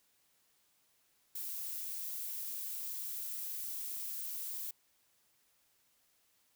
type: noise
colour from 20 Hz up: violet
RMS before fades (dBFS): -41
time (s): 1.35-4.71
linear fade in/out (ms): 5
effects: white hiss -73 dBFS RMS until 6.55 s